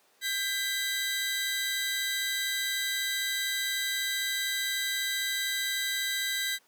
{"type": "tone cluster", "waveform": "sawtooth", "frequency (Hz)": [1589, 2004, 3875], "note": ["G6", "B6", "B7"], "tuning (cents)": [23, 25, -34], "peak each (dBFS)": -30, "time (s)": [0.21, 6.59], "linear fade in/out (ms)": 50, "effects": ["pink hiss -64 dBFS RMS until 6.67 s", "high-pass 400 Hz 12 dB/octave"]}